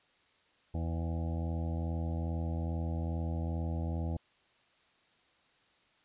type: harmonic tone with a mistuned harmonic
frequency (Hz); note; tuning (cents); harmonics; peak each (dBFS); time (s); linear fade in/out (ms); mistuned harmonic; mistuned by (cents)
82.41; E2; 0; 1 / 2 / 3 / 4 / 6 / 7 / 8 / 9 / 10; -33 / -39 / -43 / -45 / -49 / -50 / -51 / -52 / -53; 0.74-4.17; 5; 9; +18
effects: white hiss -68 dBFS RMS until 6.04 s + resampled to 8000 Hz